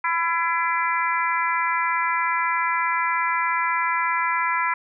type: harmonic tone with a mistuned harmonic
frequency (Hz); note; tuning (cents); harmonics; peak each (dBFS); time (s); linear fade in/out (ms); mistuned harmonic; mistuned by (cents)
336.8; E4; +37; 3 / 4 / 5 / 6 / 7; -23 / -27 / -29 / -27 / -30; 0.04-4.74; 5; 3; -19
effects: none